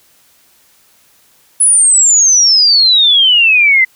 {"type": "exponential sweep", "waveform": "sine", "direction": "down", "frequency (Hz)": [10300, 2021], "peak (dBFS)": -5, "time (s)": [1.6, 3.85], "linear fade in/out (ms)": 10, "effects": ["white hiss -50 dBFS RMS until 3.95 s"]}